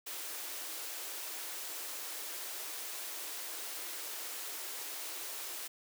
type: high-pass noise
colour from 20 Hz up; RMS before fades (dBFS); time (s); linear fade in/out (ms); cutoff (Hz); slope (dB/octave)
white; -42; 0.06-5.68; 10; 290; 96
effects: none